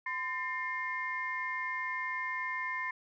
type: tone cluster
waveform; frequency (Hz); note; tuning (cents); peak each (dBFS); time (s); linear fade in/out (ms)
sine; 1023 / 1798 / 2123; C6 / A6 / C7; -39 / +37 / +25; -37 / -37 / -37; 0.06-2.91; 5
effects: tanh soft clip ceiling -23 dBFS